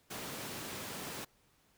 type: high-pass noise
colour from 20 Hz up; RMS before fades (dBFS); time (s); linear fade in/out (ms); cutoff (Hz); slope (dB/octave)
pink; -43; 0.1-1.25; 10; 140; 12
effects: pink hiss -70 dBFS RMS until 1.77 s